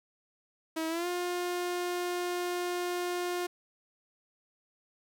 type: tone with pitch glide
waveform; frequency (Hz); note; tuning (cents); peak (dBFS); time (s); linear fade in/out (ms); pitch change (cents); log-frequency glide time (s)
sawtooth; 321.7 to 354.9; E4 to F4; -42 to +28; -27; 0.76-3.47; 10; +170; 0.88-1.07
effects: 11-bit